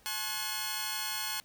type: tone cluster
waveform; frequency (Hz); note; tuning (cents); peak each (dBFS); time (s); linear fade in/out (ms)
10% pulse; 851 / 1074 / 1471 / 4328; G#5 / C6 / F#6 / C#8; +42 / +45 / -11 / -42; -31; 0.06-1.4; 0
effects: pink hiss -62 dBFS RMS until 1.44 s